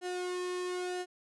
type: tone with flanger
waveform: sawtooth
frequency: 361.2 Hz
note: F#4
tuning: 42 cents flat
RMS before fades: -36 dBFS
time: 0.01-1.06 s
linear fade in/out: 50 ms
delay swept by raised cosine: 0.85 to 1.46 ms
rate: 0.98 Hz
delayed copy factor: -0.65
effects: resampled to 24000 Hz